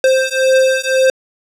square beating tone pair, 523.3 / 525.2 Hz, C5 / C5, 0 / +6 cents, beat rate 1.9 Hz, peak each -14 dBFS, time 0.04-1.1 s, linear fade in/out 2 ms, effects low-pass 9000 Hz 12 dB/octave

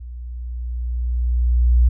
sine tone with level ramp, 60.3 Hz, B1, 41 cents flat, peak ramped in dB -31 to -9 dBFS, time 0-1.89 s, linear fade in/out 10 ms, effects none

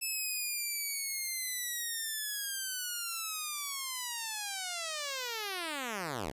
5% pulse linear sweep, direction down, 2623 to 58.27 Hz, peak -24 dBFS, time 0.01-6.32 s, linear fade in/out 20 ms, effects resampled to 32000 Hz + 11-bit

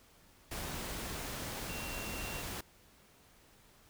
sine tone in noise, 2744 Hz, F7, 31 cents flat, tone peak -46 dBFS, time 1.69-2.42 s, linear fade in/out 5 ms, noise pink, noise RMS -41 dBFS, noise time 0.51-2.61 s, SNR -8 dB, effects pink hiss -63 dBFS RMS until 3.89 s

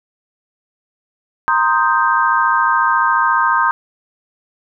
sine chord, C minor seventh, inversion third, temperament equal, 932.3 / 1046.5 / 1244.5 / 1568 Hz, Bb5 / C6 / Eb6 / G6, 0 / 0 / 0 / 0 cents, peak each -17 dBFS, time 1.48-3.71 s, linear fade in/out 0 ms, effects none

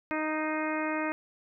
harmonic tone with a mistuned harmonic, 310.5 Hz, D#4, 3 cents flat, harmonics 1 / 2 / 3 / 4 / 5 / 6 / 7 / 8, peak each -32 / -35 / -37 / -38 / -39 / -40 / -40 / -41 dBFS, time 0.11-1.12 s, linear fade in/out 0 ms, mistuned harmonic 7, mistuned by -33 cents, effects none

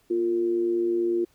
sine tone with amplitude modulation, 349.2 Hz, F4, in tune, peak -19 dBFS, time 0.1-1.25 s, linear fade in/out 10 ms, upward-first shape sine, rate 109 Hz, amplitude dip 50%, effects pink hiss -64 dBFS RMS until 1.34 s

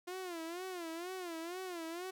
sawtooth tone with vibrato, 349.2 Hz, F4, in tune, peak -37 dBFS, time 0.07-2.11 s, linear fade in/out 10 ms, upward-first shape sine, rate 2.1 Hz, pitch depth 130 cents each way, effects none

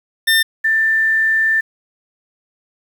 25% pulse / sine tone pair in turn, 1800 / 1779.3 Hz, A6 / A6, +39 / +19 cents, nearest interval unison, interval 20 cents, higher first, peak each -7 / -12 dBFS, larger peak first, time 0.27-0.43 / 0.64-1.61 s, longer second, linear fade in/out 10 ms, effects 7-bit

